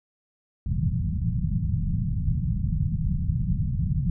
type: low-pass noise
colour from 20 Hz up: white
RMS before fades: -25 dBFS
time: 0.66-4.1 s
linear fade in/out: 2 ms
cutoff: 180 Hz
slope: 48 dB/octave
effects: none